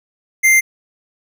square tone, 2093 Hz, C7, in tune, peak -9 dBFS, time 0.43-0.61 s, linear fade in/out 20 ms, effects none

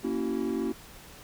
triangle chord, F# dominant seventh, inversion first, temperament equal with one note detuned, 233.1 / 277.2 / 329.6 / 379.3 Hz, A#3 / C#4 / E4 / F#4, 0 / 0 / 0 / +43 cents, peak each -31 dBFS, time 0.03-0.73 s, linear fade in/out 20 ms, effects pink hiss -49 dBFS RMS until 1.23 s

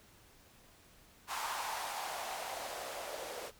blue noise with band-pass filter sweep, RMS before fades -41 dBFS, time 1.27-3.52 s, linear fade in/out 50 ms, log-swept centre 1000 to 500 Hz, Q 3.2, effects pink hiss -62 dBFS RMS until 3.59 s

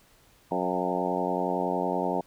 harmonic tone with a mistuned harmonic, 90.7 Hz, F#2, 34 cents flat, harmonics 2 / 3 / 4 / 5 / 6 / 7 / 8 / 9 / 10, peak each -34 / -34 / -34 / -34 / -34 / -34 / -34 / -34 / -34 dBFS, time 0.51-2.21 s, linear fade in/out 5 ms, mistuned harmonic 8, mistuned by -22 cents, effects pink hiss -60 dBFS RMS until 2.26 s

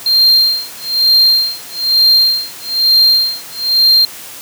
triangle tone with tremolo, 4186 Hz, C8, in tune, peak -4 dBFS, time 0.06-4.05 s, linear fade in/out 2 ms, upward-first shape sine, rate 1.1 Hz, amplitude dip 100%, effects white hiss -31 dBFS RMS until 4.41 s + high-pass 80 Hz 12 dB/octave

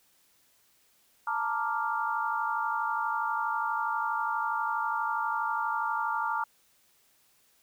sine chord, Bb major seventh, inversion third, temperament equal, 880 / 932.3 / 1174.7 / 1396.9 Hz, A5 / Bb5 / D6 / F6, 0 / 0 / 0 / 0 cents, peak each -33 dBFS, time 1.27-6.44 s, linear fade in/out 5 ms, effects white hiss -66 dBFS RMS until 7.62 s

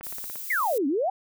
click train, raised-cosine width 0.5 ms, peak -27 dBFS, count 7, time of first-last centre 0.01-0.357 s, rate 17.3 Hz
violet noise, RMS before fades -36 dBFS, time 0.03-0.78 s, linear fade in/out 2 ms
sine exponential two-way sweep, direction down then up, 2219 to 260 to 807 Hz, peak -22 dBFS, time 0.5-1.1 s, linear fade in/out 5 ms, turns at 0.87 s
effects none

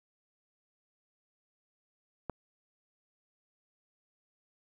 click, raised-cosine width 1 ms, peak -21 dBFS, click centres 2.297 s, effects 10-bit

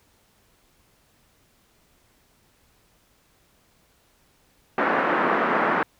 white band-pass noise, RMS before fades -22 dBFS, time 4.78-5.83 s, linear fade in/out 2 ms, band 200 to 1600 Hz, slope 24 dB/octave, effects pink hiss -62 dBFS RMS until 5.99 s

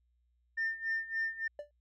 sine tone with tremolo, 1804 Hz, A6, 43 cents sharp, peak -28 dBFS, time 0.57-1.48 s, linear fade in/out 10 ms, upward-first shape sine, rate 3.5 Hz, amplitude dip 85%
triangle tone with exponential decay, 587.3 Hz, D5, in tune, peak -33 dBFS, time 1.59-1.71 s, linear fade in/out 2 ms, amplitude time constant 25 ms
effects tanh soft clip ceiling -27 dBFS + added 60 Hz sine -70 dBFS peak until 1.8 s

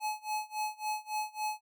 square tone with tremolo, 853 Hz, G#5, 46 cents sharp, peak -31 dBFS, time 0-1.61 s, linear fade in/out 50 ms, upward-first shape sine, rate 3.6 Hz, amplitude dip 95%, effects none

